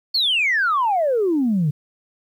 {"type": "exponential sweep", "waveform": "sine", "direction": "down", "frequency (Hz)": [4521, 140], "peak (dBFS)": -15, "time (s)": [0.14, 1.71], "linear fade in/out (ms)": 10, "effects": ["tanh soft clip ceiling -12 dBFS", "9-bit"]}